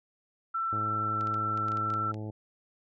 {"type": "tone", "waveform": "sine", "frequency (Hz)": 1339, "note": "E6", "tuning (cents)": 27, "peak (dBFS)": -28, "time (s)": [0.54, 2.12], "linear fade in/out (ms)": 10}
{"type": "harmonic tone", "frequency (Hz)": 107, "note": "A2", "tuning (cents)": -48, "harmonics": [1, 2, 3, 4, 5, 6, 7, 8], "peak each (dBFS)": [-36, -43, -42, -47, -49, -52, -54, -54], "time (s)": [0.72, 2.31], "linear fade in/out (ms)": 10}
{"type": "clicks", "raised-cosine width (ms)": 0.2, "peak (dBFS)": -30, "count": 10, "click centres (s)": [1.21, 1.272, 1.342, 1.575, 1.684, 1.719, 1.772, 1.903, 1.939, 2.143]}
{"effects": []}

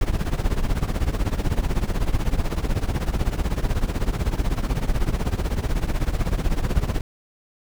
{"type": "noise with tremolo", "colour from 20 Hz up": "brown", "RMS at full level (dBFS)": -18, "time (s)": [0.01, 7.01], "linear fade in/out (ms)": 2, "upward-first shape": "triangle", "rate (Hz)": 16, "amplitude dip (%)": 90, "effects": []}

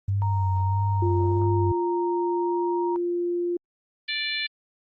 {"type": "tone with vibrato", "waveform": "sine", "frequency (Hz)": 97.3, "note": "G2", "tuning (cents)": -12, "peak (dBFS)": -21, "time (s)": [0.08, 1.72], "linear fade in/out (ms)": 5, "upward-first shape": "sine", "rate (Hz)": 1.6, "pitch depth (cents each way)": 54}
{"type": "tone with pitch glide", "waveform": "sine", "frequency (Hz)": [930, 937.6], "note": ["A#5", "A#5"], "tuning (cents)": [-4, 10], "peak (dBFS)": -28, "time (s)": [0.22, 2.96], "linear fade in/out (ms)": 0, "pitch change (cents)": 14, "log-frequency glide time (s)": [2.37, 2.55]}
{"type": "tone", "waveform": "sine", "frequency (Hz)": 349.2, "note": "F4", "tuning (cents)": 0, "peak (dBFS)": -23, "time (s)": [1.02, 3.57], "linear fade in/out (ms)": 5}
{"type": "harmonic tone", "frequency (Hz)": 587.3, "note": "D5", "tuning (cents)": 0, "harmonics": [3, 4, 5, 6, 7], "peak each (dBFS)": [-33, -30, -35, -32, -32], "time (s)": [4.08, 4.47], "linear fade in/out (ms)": 10}
{"effects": ["Opus 24 kbps"]}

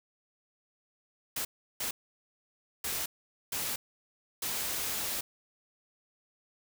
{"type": "noise bursts at uneven times", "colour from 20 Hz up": "white", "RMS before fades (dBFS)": -34, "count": 5, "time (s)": [[1.36, 1.45], [1.8, 1.91], [2.84, 3.06], [3.52, 3.76], [4.42, 5.21]], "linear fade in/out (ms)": 5, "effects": []}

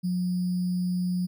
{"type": "tone with sample-and-hold", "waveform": "sine", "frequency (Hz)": 180, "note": "F#3", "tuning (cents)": -47, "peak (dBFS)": -24, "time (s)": [0.03, 1.27], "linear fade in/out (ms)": 20, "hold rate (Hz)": 4900, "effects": []}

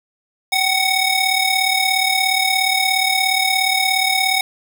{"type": "ring-modulated tone", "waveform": "20% pulse", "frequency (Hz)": 1491, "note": "F#6", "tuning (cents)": 13, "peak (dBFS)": -7, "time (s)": [0.52, 4.41], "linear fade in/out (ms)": 2, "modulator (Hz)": 727, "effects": []}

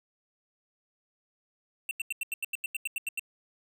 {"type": "tone bursts", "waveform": "square", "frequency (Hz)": 2700, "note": "E7", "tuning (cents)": 41, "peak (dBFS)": -30, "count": 13, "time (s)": [1.89, 3.195], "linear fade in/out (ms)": 2, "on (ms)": 21, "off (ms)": 86, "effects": []}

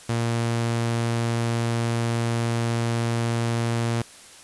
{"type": "tone", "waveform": "sawtooth", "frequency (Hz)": 116.54, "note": "A#2", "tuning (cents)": 0, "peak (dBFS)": -18, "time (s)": [0.09, 4.02], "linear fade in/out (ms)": 5, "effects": ["white hiss -46 dBFS RMS until 4.43 s", "resampled to 24000 Hz"]}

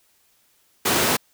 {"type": "high-pass noise", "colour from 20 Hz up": "pink", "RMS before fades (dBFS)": -20, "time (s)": [0.85, 1.17], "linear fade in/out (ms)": 10, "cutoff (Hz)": 190, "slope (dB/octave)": 12, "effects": ["white hiss -62 dBFS RMS until 1.33 s"]}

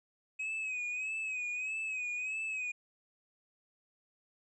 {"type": "tone with vibrato", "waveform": "triangle", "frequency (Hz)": 2533, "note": "D#7", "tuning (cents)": 30, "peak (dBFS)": -33, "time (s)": [0.39, 2.72], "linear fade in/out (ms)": 10, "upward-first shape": "sine", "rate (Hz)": 1.6, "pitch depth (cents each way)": 65, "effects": ["resampled to 24000 Hz"]}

